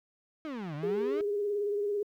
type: exponential two-way sweep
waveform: 35% pulse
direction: down then up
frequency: 325 to 142.1 to 325 Hz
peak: -34 dBFS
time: 0.45-1.21 s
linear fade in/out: 0 ms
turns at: 0.75 s
type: tone with vibrato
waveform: sine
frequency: 410 Hz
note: G#4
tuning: 22 cents flat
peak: -28 dBFS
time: 0.83-2.03 s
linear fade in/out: 5 ms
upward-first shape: sine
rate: 18 Hz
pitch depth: 37 cents each way
effects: low-pass 3000 Hz 12 dB/octave + 11-bit